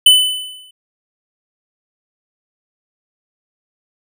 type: tone with exponential decay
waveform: square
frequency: 3009 Hz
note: F#7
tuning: 28 cents sharp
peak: -3 dBFS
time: 0.06-0.71 s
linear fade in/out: 5 ms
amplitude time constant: 140 ms
effects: none